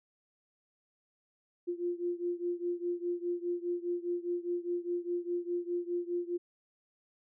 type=beating tone pair; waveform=sine; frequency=348.3 / 353.2 Hz; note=F4 / F4; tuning=-5 / +20 cents; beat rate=4.9 Hz; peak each=-34 / -36 dBFS; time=1.67-6.38 s; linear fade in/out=20 ms; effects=none